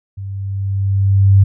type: tone with level ramp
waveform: sine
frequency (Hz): 98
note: G2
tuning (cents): 0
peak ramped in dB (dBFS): -24 to -4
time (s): 0.17-1.44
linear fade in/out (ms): 10
effects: none